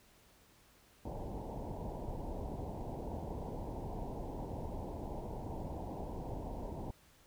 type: low-pass noise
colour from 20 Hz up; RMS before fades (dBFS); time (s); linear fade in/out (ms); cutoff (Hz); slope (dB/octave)
pink; -42; 1.05-6.91; 5; 970; 96
effects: pink hiss -65 dBFS RMS until 7.26 s